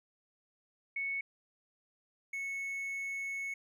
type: tone pair in turn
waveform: sine / triangle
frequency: 2211 / 2203 Hz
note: C#7 / C#7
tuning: -5 / -11 cents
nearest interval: unison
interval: 6 cents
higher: first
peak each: -33 / -34 dBFS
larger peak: first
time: 0.96-1.21 / 2.33-3.54 s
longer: second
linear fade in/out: 5 ms
effects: none